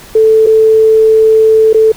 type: tone with dropouts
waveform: sine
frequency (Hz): 440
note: A4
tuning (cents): 0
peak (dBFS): -3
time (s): 0.15-1.92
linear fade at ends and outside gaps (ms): 5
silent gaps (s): 0.464-0.469 / 1.731-1.744
effects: pink hiss -34 dBFS RMS until 1.96 s